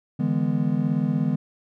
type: chord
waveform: triangle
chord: E dominant seventh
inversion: third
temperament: just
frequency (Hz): 148.33 / 164.81 / 206 / 247.2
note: D3 / E3 / G#3 / B3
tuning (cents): +18 / 0 / -14 / +2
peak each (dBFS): -24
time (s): 0.19-1.36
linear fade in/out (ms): 10
effects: none